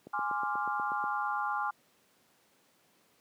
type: click train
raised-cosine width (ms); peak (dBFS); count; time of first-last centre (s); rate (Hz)
2; -30; 9; 0.07-1.04; 8.25
type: chord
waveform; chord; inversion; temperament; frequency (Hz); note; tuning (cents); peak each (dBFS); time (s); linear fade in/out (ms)
sine; D half-diminished seventh; second; equal; 830.6 / 1046.5 / 1174.7 / 1396.9; Ab5 / C6 / D6 / F6; 0 / 0 / 0 / 0; -34 / -37 / -36 / -36; 0.13-1.71; 10
effects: pink hiss -67 dBFS RMS until 3.2 s + high-pass 200 Hz 12 dB/octave